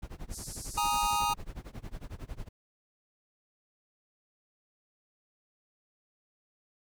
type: noise with tremolo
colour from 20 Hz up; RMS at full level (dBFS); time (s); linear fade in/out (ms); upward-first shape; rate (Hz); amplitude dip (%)
brown; -38; 0.02-2.49; 10; sine; 11; 95
type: band-pass noise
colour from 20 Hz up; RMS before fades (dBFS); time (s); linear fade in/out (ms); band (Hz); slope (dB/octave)
white; -44; 0.3-1.22; 50; 4600 to 11000; 48
type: chord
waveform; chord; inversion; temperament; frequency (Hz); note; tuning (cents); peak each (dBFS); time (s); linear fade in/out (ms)
square; Ab suspended second; none; just; 830.6 / 934.4 / 1245.9; Ab5 / Bb5 / Eb6; 0 / +4 / +2; -32 / -32 / -32; 0.77-1.34; 10
effects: none